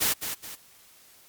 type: noise with echo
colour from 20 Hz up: white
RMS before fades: -24 dBFS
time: 0-0.14 s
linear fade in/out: 20 ms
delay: 210 ms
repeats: 2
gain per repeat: -8 dB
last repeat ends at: 0.56 s
effects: white hiss -55 dBFS RMS until 1.28 s + MP3 96 kbps